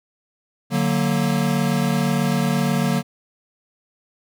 square chord, D augmented, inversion none, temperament equal, 146.83 / 185 / 233.1 Hz, D3 / F#3 / A#3, 0 / 0 / 0 cents, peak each -23 / -23 / -23 dBFS, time 0.7-3.03 s, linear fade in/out 50 ms, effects none

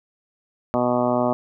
harmonic tone, 123.1 Hz, B2, 5 cents flat, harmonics 1 / 2 / 3 / 4 / 5 / 6 / 7 / 8 / 9 / 10, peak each -32 / -23 / -28 / -30 / -22 / -28 / -29 / -33 / -30 / -34 dBFS, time 0.74-1.33 s, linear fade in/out 0 ms, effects none

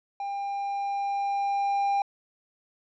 triangle tone with level ramp, 799 Hz, G5, 33 cents sharp, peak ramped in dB -28 to -20 dBFS, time 0.2-2.02 s, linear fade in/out 2 ms, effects resampled to 16000 Hz

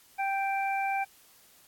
harmonic tone, 784 Hz, G5, in tune, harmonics 1 / 2 / 3, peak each -28 / -38 / -34 dBFS, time 0.18-1.05 s, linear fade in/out 20 ms, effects white hiss -59 dBFS RMS until 1.67 s + AAC 64 kbps

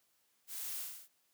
blue noise with echo, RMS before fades -45 dBFS, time 0.47-0.86 s, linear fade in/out 50 ms, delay 38 ms, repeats 6, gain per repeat -2 dB, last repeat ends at 1.088 s, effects white hiss -75 dBFS RMS until 1.33 s + high-pass 100 Hz 12 dB/octave

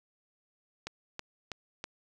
click train, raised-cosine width 0.2 ms, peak -20 dBFS, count 4, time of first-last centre 0.87-1.841 s, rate 3.09 Hz, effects none

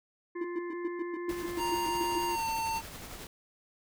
harmonic tone, 349.2 Hz, F4, in tune, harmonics 1 / 3 / 5 / 6, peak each -35 / -45 / -49 / -51 dBFS, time 0.35-2.36 s, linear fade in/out 10 ms
triangle tone bursts, 334.5 Hz, E4, 25 cents sharp, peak -30 dBFS, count 13, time 0.41-2.185 s, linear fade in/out 5 ms, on 35 ms, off 110 ms
pink noise with tremolo, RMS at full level -43 dBFS, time 1.29-3.27 s, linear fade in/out 2 ms, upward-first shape sine, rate 11 Hz, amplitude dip 35%
square tone with pitch glide, 932.3 to 901.6 Hz, A#5 to A5, 0 to +42 cents, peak -31 dBFS, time 1.57-2.82 s, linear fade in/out 50 ms, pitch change -58 cents, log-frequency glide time 2.27-2.46 s
effects none

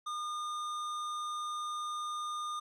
sine tone with hard clipping, 1215 Hz, D#6, 42 cents flat, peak -37 dBFS, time 0.06-2.6 s, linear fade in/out 10 ms, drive 12 dB, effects none

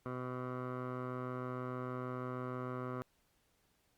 15% pulse tone with low-pass filter, 126.4 Hz, B2, 41 cents sharp, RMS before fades -41 dBFS, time 0.06-3.02 s, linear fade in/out 0 ms, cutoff 1200 Hz, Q 2.4, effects pink hiss -75 dBFS RMS until 3.97 s + Opus 48 kbps

